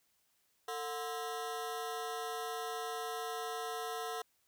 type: ring-modulated tone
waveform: 25% pulse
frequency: 587.3 Hz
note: D5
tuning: in tune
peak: -31 dBFS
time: 0.68-4.22 s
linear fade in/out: 5 ms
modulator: 138 Hz
effects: white hiss -75 dBFS RMS until 4.47 s